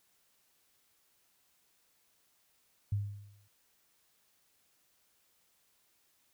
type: tone with exponential decay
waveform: sine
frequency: 101.7 Hz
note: G#2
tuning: 36 cents flat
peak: -27 dBFS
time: 2.92-3.48 s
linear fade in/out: 5 ms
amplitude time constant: 120 ms
effects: white hiss -72 dBFS RMS until 6.33 s